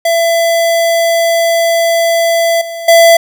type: tone with level steps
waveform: square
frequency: 670 Hz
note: E5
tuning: 28 cents sharp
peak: -9 / -21 / -3 dBFS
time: 0.05-3.17 s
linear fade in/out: 5 ms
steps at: 2.61 / 2.88 s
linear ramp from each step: 5 ms
effects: none